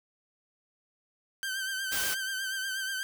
sawtooth tone with vibrato, 1555 Hz, G6, 14 cents flat, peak -28 dBFS, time 1.43-3.03 s, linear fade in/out 0 ms, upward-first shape triangle, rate 8.3 Hz, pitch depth 53 cents each way
white noise, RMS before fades -32 dBFS, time 1.91-2.15 s, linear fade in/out 20 ms
effects none

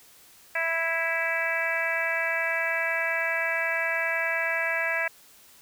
harmonic tone, 329.6 Hz, E4, in tune, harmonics 2 / 3 / 4 / 5 / 6 / 7 / 8, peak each -32 / -37 / -39 / -29 / -30 / -31 / -36 dBFS, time 0.55-5.08 s, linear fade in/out 5 ms, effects white hiss -54 dBFS RMS until 5.61 s

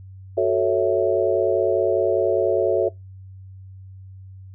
sine chord, F# minor seventh, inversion none, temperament equal, 370 / 440 / 554.4 / 659.3 Hz, F#4 / A4 / C#5 / E5, 0 / 0 / 0 / 0 cents, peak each -22 dBFS, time 0.37-2.89 s, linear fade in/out 10 ms, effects noise-tail reverb RT60 0.2 s tail -24 dB re dry + added 95 Hz sine -38 dBFS peak until 4.54 s

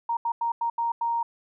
sine tone bursts at uneven times, 932.3 Hz, A#5, in tune, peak -23 dBFS, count 6, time 0.09-0.17 / 0.25-0.32 / 0.41-0.52 / 0.61-0.7 / 0.78-0.92 / 1.01-1.23 s, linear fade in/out 5 ms, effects none

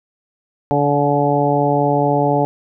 harmonic tone with a mistuned harmonic, 144.2 Hz, D3, 31 cents flat, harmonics 1 / 2 / 3 / 4 / 5 / 6, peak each -20 / -20 / -20 / -20 / -20 / -20 dBFS, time 0.71-2.45 s, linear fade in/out 0 ms, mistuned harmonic 6, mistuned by -20 cents, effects none

